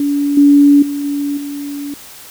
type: tone with level steps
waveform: sine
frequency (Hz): 286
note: D4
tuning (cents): -46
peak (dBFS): -12 / -4 / -17 / -15 / -21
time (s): 0-1.94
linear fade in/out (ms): 2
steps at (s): 0.37 / 0.82 / 1.04 / 1.37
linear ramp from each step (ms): 5
effects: white hiss -36 dBFS RMS until 2.3 s